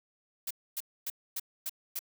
blue noise bursts, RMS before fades -35 dBFS, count 6, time 0.47-1.992 s, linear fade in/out 5 ms, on 37 ms, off 260 ms, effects none

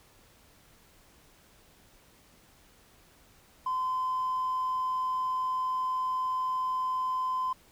sine tone with hard clipping, 1026 Hz, C6, 34 cents flat, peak -28 dBFS, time 3.66-7.53 s, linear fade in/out 5 ms, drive 1 dB, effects pink hiss -60 dBFS RMS until 7.71 s

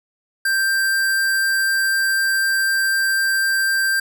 square tone, 1576 Hz, G6, 9 cents sharp, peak -17 dBFS, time 0.45-4 s, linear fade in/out 5 ms, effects none

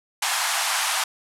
pink band-pass noise, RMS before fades -24 dBFS, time 0.22-1.04 s, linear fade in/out 5 ms, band 730 to 12000 Hz, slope 48 dB/octave, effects none

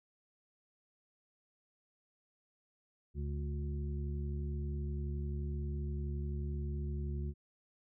harmonic tone with a mistuned harmonic, 72 Hz, D2, 34 cents flat, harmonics 1 / 2 / 3 / 5, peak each -36 / -42 / -47 / -49 dBFS, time 3.14-7.34 s, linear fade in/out 50 ms, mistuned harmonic 1, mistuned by +23 cents, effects none

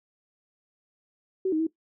sine tone with pitch steps, 377.7 / 313.6 / 322.8 Hz, F#4 / D#4 / E4, +36 / +14 / -36 cents, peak -22 dBFS, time 1.45-1.669 s, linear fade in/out 5 ms, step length 73 ms, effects noise-tail reverb RT60 0.1 s tail -17 dB re dry

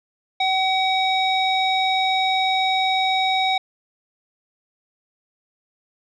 square tone with low-pass filter, 758 Hz, F#5, 42 cents sharp, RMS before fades -20 dBFS, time 0.4-3.58 s, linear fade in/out 5 ms, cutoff 3400 Hz, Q 8.2, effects none

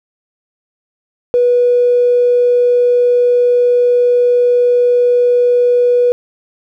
triangle tone with tanh clipping, 488.2 Hz, B4, 20 cents flat, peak -7 dBFS, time 1.34-6.12 s, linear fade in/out 0 ms, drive 2 dB, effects none

